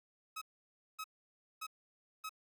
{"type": "tone bursts", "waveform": "sawtooth", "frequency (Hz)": 1278, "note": "D#6", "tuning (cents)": 46, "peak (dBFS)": -37, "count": 4, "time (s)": [0.36, 2.294], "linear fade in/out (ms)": 10, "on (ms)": 56, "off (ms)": 570, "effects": []}